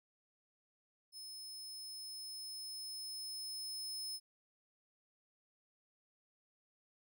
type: tone with level ramp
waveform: sawtooth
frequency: 5200 Hz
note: E8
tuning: 24 cents flat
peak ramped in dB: -45 to -38 dBFS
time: 1.12-4.2 s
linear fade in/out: 50 ms
effects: none